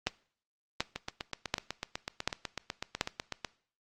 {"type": "two click trains", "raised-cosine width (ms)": 0.2, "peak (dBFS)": [-17, -10], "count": [21, 5], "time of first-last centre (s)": [[0.96, 3.448], [0.07, 3.011]], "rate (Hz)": [8.04, 1.36], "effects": ["noise-tail reverb RT60 0.5 s tail -20 dB re dry", "Opus 24 kbps"]}